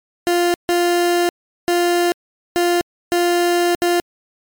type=tone bursts at uneven times; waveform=30% pulse; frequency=349.2 Hz; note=F4; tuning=in tune; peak=-11 dBFS; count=6; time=0.27-0.54 / 0.69-1.29 / 1.68-2.12 / 2.56-2.81 / 3.12-3.75 / 3.82-4 s; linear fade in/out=0 ms; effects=MP3 96 kbps